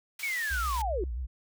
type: high-pass noise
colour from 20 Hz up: pink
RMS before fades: -41 dBFS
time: 0.19-0.82 s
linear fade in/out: 5 ms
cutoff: 2200 Hz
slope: 12 dB/octave
type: linear sweep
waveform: sine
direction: down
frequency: 2285 to 331.9 Hz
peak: -29 dBFS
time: 0.23-1.04 s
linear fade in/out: 2 ms
type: tone with vibrato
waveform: sine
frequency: 61.2 Hz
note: B1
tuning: 15 cents flat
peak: -31 dBFS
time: 0.5-1.27 s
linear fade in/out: 20 ms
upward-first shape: sine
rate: 7.5 Hz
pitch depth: 150 cents each way
effects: none